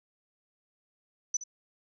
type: tone with echo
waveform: sine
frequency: 5990 Hz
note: F#8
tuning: 20 cents sharp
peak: -25 dBFS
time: 1.34-1.37 s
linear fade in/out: 5 ms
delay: 69 ms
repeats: 1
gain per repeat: -13 dB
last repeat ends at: 1.439 s
effects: none